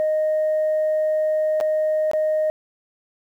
sine tone with dropouts, 620 Hz, D#5, 6 cents flat, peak -16 dBFS, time 0-2.5 s, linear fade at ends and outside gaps 0 ms, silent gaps 1.602-1.61 / 2.114-2.134 s, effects tanh soft clip ceiling -15 dBFS + 9-bit

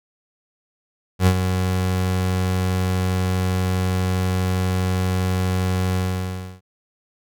30% pulse tone with ADSR envelope, 92.4 Hz, F#2, 2 cents flat, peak -8 dBFS, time 1.19-6.61 s, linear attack 76 ms, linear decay 68 ms, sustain -8 dB, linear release 650 ms, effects none

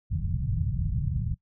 white low-pass noise, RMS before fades -28 dBFS, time 0.1-1.35 s, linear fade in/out 20 ms, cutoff 160 Hz, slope 48 dB/octave, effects noise-tail reverb RT60 0.1 s tail -20 dB re dry

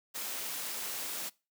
white high-pass noise, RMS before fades -38 dBFS, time 0.14-1.3 s, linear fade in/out 20 ms, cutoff 210 Hz, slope 12 dB/octave, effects noise-tail reverb RT60 0.3 s tail -23 dB re dry

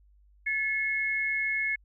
sine tone pair together, 1726.3 / 2175 Hz, A6 / C#7, -33 / -33 cents, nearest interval major third, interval 400 cents, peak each -32 / -27 dBFS, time 0.46-1.76 s, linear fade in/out 10 ms, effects added 50 Hz sine -57 dBFS peak until 1.84 s

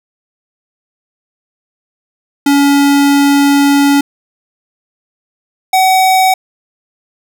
square tone pair in turn, 282.5 / 754.2 Hz, C#4 / F#5, +33 / +33 cents, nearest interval octave + perfect fourth, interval 1700 cents, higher second, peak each -7 dBFS, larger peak neither, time 2.46-4.01 / 5.73-6.34 s, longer first, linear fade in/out 5 ms, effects none

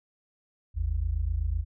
sine tone pair together, 51.95 / 79.9 Hz, G#1 / D#2, +1 / +47 cents, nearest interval perfect fifth, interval 746 cents, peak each -28 dBFS, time 0.74-1.65 s, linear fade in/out 50 ms, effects none

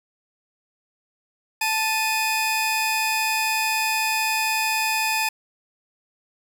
sawtooth tone pair together, 880 / 2489 Hz, A5 / D#7, 0 / 0 cents, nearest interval octave + tritone, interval 1800 cents, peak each -20 dBFS, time 1.61-5.29 s, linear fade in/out 5 ms, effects none

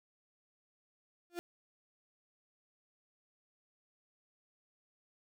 35% pulse tone with exponential growth, 347.8 Hz, F4, 7 cents flat, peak -32 dBFS, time 1.3-1.39 s, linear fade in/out 0 ms, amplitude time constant 19 ms, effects none

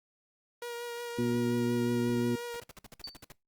sawtooth tone with vibrato, 475.8 Hz, A#4, 35 cents sharp, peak -33 dBFS, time 0.62-2.6 s, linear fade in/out 2 ms, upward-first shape triangle, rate 5.6 Hz, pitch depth 20 cents each way
harmonic tone, 120.3 Hz, B2, 45 cents flat, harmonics 1 / 2 / 3, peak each -35 / -29 / -32 dBFS, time 1.18-2.36 s, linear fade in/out 10 ms
pink noise bursts, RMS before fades -48 dBFS, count 11, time 2.54-3.32 s, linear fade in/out 0 ms, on 20 ms, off 56 ms
sine tone with exponential decay, 4569 Hz, D8, 48 cents flat, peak -35 dBFS, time 3.04-3.23 s, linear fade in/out 1 ms, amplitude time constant 40 ms
effects noise-tail reverb RT60 0.2 s tail -22 dB re dry + Opus 48 kbps

